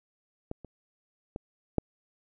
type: clicks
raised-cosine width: 2 ms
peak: -21 / -30 / -22 / -11 dBFS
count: 4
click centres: 0.514 / 0.647 / 1.361 / 1.783 s
effects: none